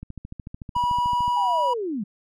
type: click train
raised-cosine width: 5 ms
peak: -23 dBFS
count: 18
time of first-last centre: 0.03-1.28 s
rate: 13.6 Hz
type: tone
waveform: triangle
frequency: 973 Hz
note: B5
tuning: 26 cents flat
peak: -18 dBFS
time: 0.75-1.74 s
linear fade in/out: 10 ms
type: linear sweep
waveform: sine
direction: down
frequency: 853 to 184.5 Hz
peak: -25 dBFS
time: 1.36-2.04 s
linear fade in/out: 10 ms
effects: none